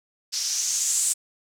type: noise with low-pass filter sweep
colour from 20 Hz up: violet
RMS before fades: -25 dBFS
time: 0.32-1.14 s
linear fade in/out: 20 ms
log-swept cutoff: 5300 to 8100 Hz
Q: 4.3
effects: none

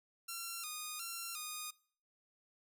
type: tone with vibrato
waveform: 5% pulse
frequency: 1297 Hz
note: E6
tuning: 28 cents flat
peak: -30 dBFS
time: 0.28-1.71 s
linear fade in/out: 10 ms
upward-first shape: square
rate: 1.4 Hz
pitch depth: 89 cents each way
effects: noise-tail reverb RT60 0.5 s tail -23 dB re dry

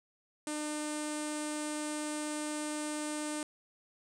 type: tone with low-pass filter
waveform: sawtooth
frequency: 301.4 Hz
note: D4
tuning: 45 cents sharp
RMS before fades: -37 dBFS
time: 0.47-3.43 s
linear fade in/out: 2 ms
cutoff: 8700 Hz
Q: 5.9
effects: none

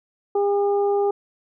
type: harmonic tone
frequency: 403.9 Hz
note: G#4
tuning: 48 cents flat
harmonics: 1 / 2 / 3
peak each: -18 / -25 / -37 dBFS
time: 0.35-1.11 s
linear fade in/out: 5 ms
effects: none

